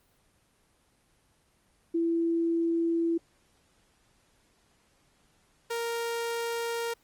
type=tone pair in turn; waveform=sine / sawtooth; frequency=333.9 / 465.8 Hz; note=E4 / A#4; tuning=+22 / -1 cents; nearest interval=tritone; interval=577 cents; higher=second; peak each=-24 / -26 dBFS; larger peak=first; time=1.94-3.18 / 5.7-6.94 s; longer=neither; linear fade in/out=10 ms; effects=pink hiss -67 dBFS RMS until 7.03 s + Opus 24 kbps